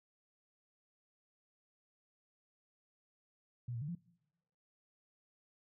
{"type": "tone with pitch steps", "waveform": "sine", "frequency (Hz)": [121.5, 116.1, 146.5, 173.3], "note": ["B2", "A#2", "D3", "F3"], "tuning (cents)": [-28, -7, -4, -13], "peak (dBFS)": -38, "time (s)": [3.68, 3.952], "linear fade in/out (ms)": 5, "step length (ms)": 68, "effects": ["noise-tail reverb RT60 0.9 s tail -23 dB re dry"]}